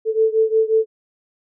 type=beating tone pair; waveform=sine; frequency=440 / 445.6 Hz; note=A4 / A4; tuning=0 / +22 cents; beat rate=5.6 Hz; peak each=-16 / -18 dBFS; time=0.05-0.86 s; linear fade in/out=50 ms; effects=none